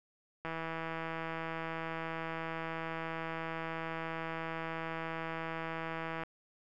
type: click train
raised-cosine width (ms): 0.5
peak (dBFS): -24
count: 944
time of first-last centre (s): 0.45-6.235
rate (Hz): 163
effects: none